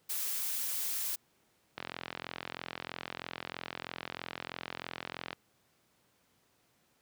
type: noise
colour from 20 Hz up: blue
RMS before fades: -35 dBFS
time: 0.09-1.16 s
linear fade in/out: 10 ms
type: click train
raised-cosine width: 0.3 ms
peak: -21 dBFS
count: 154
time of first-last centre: 1.78-5.33 s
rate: 43.1 Hz
effects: pink hiss -71 dBFS RMS until 7.01 s + high-pass 100 Hz 12 dB/octave